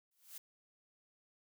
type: noise with exponential growth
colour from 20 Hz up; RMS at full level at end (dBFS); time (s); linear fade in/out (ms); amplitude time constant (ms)
blue; -45; 0.11-0.38; 5; 58
effects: none